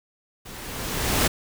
pink noise with level ramp, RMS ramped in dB -41 to -19 dBFS, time 0.45-1.28 s, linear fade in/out 10 ms, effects none

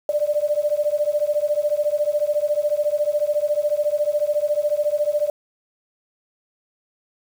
sine beating tone pair, 586 / 600 Hz, D5 / D5, -4 / +37 cents, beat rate 14 Hz, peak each -21 dBFS, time 0.09-5.3 s, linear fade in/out 2 ms, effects 7-bit

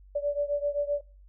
sine beating tone pair, 576 / 583.7 Hz, D5 / D5, -34 / -11 cents, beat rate 7.7 Hz, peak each -28 / -30 dBFS, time 0.15-1.01 s, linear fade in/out 10 ms, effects noise-tail reverb RT60 0.4 s tail -23 dB re dry + added 48 Hz sine -50 dBFS peak until 1.28 s

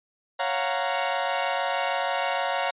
sawtooth chord, Gb major seventh, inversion second, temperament equal with one note detuned, 554.4 / 693.6 / 740 / 932.3 Hz, Db5 / F5 / Gb5 / Bb5, 0 / -12 / 0 / 0 cents, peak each -26 dBFS, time 0.39-2.71 s, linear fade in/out 10 ms, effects resampled to 8000 Hz

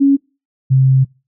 sine tone pair in turn, 277.2 / 132.42 Hz, C#4 / C3, 0 / +21 cents, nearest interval octave + minor second, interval 1279 cents, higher first, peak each -7 dBFS, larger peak neither, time 0-0.17 / 0.7-1.05 s, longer second, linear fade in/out 20 ms, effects noise-tail reverb RT60 0.3 s tail -24 dB re dry

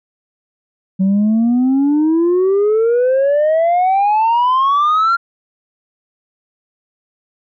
sine exponential sweep, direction up, 186.9 to 1396.9 Hz, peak -8 dBFS, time 0.99-5.17 s, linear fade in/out 20 ms, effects tanh soft clip ceiling -9 dBFS

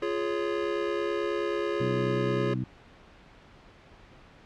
square chord, Db major, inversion first, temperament just, 346.5 / 415.8 / 554.4 Hz, F4 / Ab4 / Db5, -14 / +2 / 0 cents, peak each -32 / -31 / -35 dBFS, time 0.02-2.54 s, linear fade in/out 5 ms
harmonic tone, 63.3 Hz, B1, 43 cents sharp, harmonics 2 / 3 / 4 / 5, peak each -30 / -34 / -36 / -38 dBFS, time 1.8-2.64 s, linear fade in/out 5 ms
effects pink hiss -53 dBFS RMS until 4.45 s + low-pass 3000 Hz 12 dB/octave

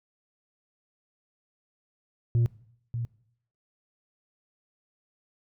sine tone with echo, 117.7 Hz, A#2, 17 cents sharp, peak -17 dBFS, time 2.35-2.46 s, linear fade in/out 0 ms, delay 590 ms, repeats 1, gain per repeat -11 dB, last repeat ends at 3.05 s, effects noise-tail reverb RT60 0.7 s tail -22 dB re dry + tanh soft clip ceiling -19 dBFS

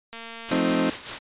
click train, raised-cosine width 0.2 ms, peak -21 dBFS, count 108, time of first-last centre 0.13-0.597 s, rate 229 Hz
white noise with tremolo, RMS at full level -30 dBFS, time 0.48-1.19 s, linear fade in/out 10 ms, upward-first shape sine, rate 5.1 Hz, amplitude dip 65%
30% pulse chord, F dominant seventh, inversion none, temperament equal with one note detuned, 176.75 / 220 / 261.6 / 311.1 Hz, F3 / A3 / C4 / Eb4, +21 / 0 / 0 / 0 cents, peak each -26 / -26 / -21 / -23 dBFS, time 0.51-0.9 s, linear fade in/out 5 ms
effects resampled to 8000 Hz

